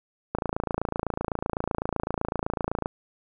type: click train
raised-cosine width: 1 ms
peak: -12 dBFS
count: 71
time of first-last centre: 0.35-2.859 s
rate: 27.9 Hz
effects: none